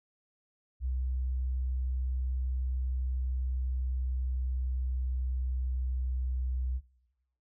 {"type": "tone with pitch glide", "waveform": "sine", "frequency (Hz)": [63.8, 63.36], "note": ["C2", "B1"], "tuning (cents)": [-43, 45], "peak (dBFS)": -29, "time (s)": [0.8, 6.81], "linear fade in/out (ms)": 50, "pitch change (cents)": -12, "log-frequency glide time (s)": [2.73, 6.43], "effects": ["noise-tail reverb RT60 1.0 s tail -20 dB re dry"]}